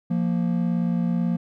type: tone pair together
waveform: triangle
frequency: 174.2 / 232.5 Hz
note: F3 / A#3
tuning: -4 / -4 cents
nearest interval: perfect fourth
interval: 500 cents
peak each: -20 / -23 dBFS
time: 0.1-1.37 s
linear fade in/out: 10 ms
effects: none